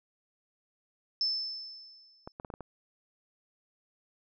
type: tone with exponential decay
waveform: sine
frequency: 5270 Hz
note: E8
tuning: 1 cent flat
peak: -25 dBFS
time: 1.21-2.32 s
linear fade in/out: 1 ms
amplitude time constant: 240 ms
type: clicks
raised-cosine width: 1 ms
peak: -27 dBFS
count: 6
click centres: 2.275 / 2.399 / 2.448 / 2.502 / 2.539 / 2.607 s
effects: none